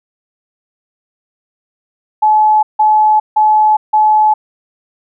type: tone bursts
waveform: sine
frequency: 857 Hz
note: A5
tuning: 46 cents flat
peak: -6 dBFS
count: 4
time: 2.22-4.34 s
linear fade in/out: 10 ms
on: 410 ms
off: 160 ms
effects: none